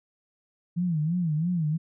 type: tone with vibrato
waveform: sine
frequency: 164.81 Hz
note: E3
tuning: in tune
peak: -23 dBFS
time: 0.76-1.78 s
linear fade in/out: 20 ms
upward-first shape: sine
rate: 3 Hz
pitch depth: 160 cents each way
effects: none